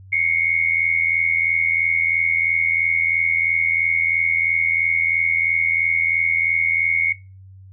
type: tone pair together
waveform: sine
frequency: 2138 / 2221 Hz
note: C7 / C#7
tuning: +37 / +3 cents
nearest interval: minor second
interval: 66 cents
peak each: -19 dBFS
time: 0.12-7.13 s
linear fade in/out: 10 ms
effects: noise-tail reverb RT60 0.3 s tail -20 dB re dry + added 95 Hz sine -40 dBFS peak until 7.72 s